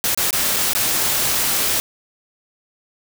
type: noise with dropouts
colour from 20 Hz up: white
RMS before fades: -19 dBFS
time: 0.04-1.8 s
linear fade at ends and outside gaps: 0 ms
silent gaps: 0.147-0.175 / 0.307-0.329 / 0.562-0.566 / 0.734-0.75 s
effects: none